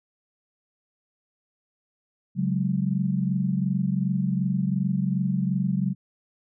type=chord; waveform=sine; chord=C# suspended fourth; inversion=none; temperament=equal; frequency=138.59 / 185 / 207.7 Hz; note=C#3 / F#3 / G#3; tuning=0 / 0 / 0 cents; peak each=-27 / -24 / -29 dBFS; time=2.35-5.95 s; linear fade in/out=50 ms; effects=none